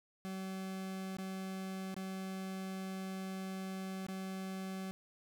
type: tone with dropouts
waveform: 40% pulse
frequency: 190 Hz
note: F#3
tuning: 46 cents sharp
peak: -39 dBFS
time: 0.25-4.91 s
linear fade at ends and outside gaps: 0 ms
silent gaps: 1.168-1.185 / 1.943-1.965 / 4.066-4.085 s
effects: none